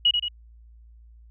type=tone with echo; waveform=sine; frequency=2907 Hz; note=F#7; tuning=31 cents flat; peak=-15 dBFS; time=0.05-0.11 s; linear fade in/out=5 ms; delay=87 ms; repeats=2; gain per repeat=-5 dB; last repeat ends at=0.284 s; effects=added 57 Hz sine -47 dBFS peak until 1.3 s